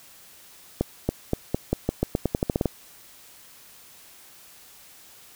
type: accelerating click train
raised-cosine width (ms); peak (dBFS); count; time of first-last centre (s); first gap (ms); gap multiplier
2; -8; 15; 0.81-2.657; 280; 0.87
effects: white hiss -50 dBFS RMS until 5.35 s